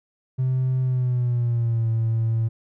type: tone with pitch glide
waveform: triangle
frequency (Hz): 129.3 to 113.21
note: C3 to A2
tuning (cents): -20 to +50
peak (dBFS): -16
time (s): 0.38-2.49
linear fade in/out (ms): 20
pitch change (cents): -230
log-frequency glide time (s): 0.82-1.88
effects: tanh soft clip ceiling -15 dBFS